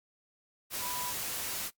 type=tone in noise; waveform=sine; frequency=987.8 Hz; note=B5; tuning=in tune; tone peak=-39 dBFS; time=0.8-1.14 s; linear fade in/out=50 ms; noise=white; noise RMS=-36 dBFS; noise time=0.7-1.71 s; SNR=-6 dB; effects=noise-tail reverb RT60 0.1 s tail -19 dB re dry + Opus 48 kbps